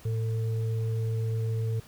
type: tone pair together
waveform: sine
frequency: 112 / 448 Hz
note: A2 / A4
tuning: +31 / +31 cents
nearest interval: 2 octaves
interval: 2400 cents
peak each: -26 / -38 dBFS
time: 0.05-1.8 s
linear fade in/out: 5 ms
effects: pink hiss -53 dBFS RMS until 1.87 s